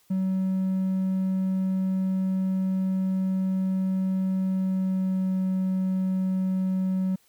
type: tone with pitch glide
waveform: triangle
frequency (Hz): 188.8 to 187.6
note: F#3 to F#3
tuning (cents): +35 to +24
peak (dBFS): -20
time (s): 0.1-7.16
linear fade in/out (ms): 10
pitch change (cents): -11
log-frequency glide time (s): 4.47-5.36
effects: tanh soft clip ceiling -16 dBFS + white hiss -63 dBFS RMS until 7.28 s